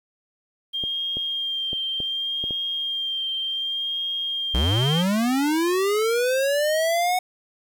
sine tone with vibrato, 3199 Hz, G7, 34 cents sharp, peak -24 dBFS, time 0.73-5.03 s, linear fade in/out 20 ms, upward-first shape sine, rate 0.67 Hz, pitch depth 22 cents each way
clicks, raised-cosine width 2 ms, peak -21 dBFS, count 6, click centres 0.838 / 1.17 / 1.731 / 2.003 / 2.44 / 2.508 s
square linear sweep, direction up, 55 to 740 Hz, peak -20 dBFS, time 4.54-7.19 s, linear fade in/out 5 ms
effects 9-bit

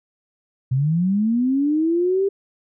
sine linear sweep, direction up, 123.7 to 400 Hz, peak -16 dBFS, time 0.71-2.29 s, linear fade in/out 10 ms, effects none

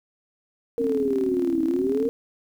sine exponential two-way sweep, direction down then up, 469.3 to 319.1 to 469.3 Hz, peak -22 dBFS, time 0.78-2.09 s, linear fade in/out 0 ms, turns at 1.64 s
sine tone with tremolo, 267.9 Hz, C4, 41 cents sharp, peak -22 dBFS, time 0.79-2.09 s, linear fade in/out 20 ms, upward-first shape square, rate 19 Hz, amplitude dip 60%
effects 9-bit

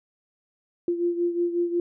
sine beating tone pair, 345.6 / 351.1 Hz, F4 / F4, -18 / +9 cents, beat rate 5.5 Hz, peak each -23 / -29 dBFS, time 0.88-1.8 s, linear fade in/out 2 ms, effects none

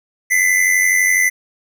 square tone pair together, 2001 / 2093 Hz, B6 / C7, +22 / 0 cents, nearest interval minor second, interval 78 cents, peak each -14 / -18 dBFS, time 0.3-1.3 s, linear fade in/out 20 ms, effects none

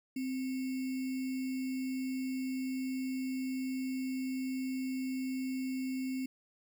sine tone with sample-and-hold, 260.6 Hz, C4, 7 cents flat, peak -33 dBFS, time 0.16-6.26 s, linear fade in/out 5 ms, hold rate 2450 Hz, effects none

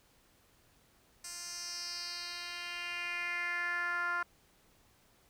10% pulse tone with band-pass filter sweep, 349.2 Hz, F4, in tune, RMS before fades -38 dBFS, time 1.24-4.23 s, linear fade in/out 5 ms, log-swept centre 7400 to 1300 Hz, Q 3.4, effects pink hiss -67 dBFS RMS until 5.29 s

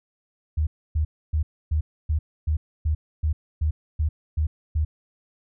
sine tone bursts, 77.1 Hz, D#2, 15 cents flat, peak -19 dBFS, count 12, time 0.57-4.85 s, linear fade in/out 10 ms, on 100 ms, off 280 ms, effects none

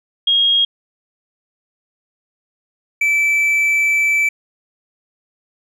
sine / triangle tone pair in turn, 3265 / 2318 Hz, G#7 / D7, -30 / -23 cents, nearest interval tritone, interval 593 cents, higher first, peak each -11 dBFS, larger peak neither, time 0.27-0.65 / 3.01-4.29 s, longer second, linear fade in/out 5 ms, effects none

